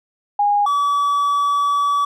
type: tone pair in turn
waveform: sine / triangle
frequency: 820 / 1145.2 Hz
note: G#5 / D6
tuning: -22 / -44 cents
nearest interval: tritone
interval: 578 cents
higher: second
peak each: -13 / -13 dBFS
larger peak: neither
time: 0.39-0.66 / 0.66-2.05 s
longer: second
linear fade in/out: 5 ms
effects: none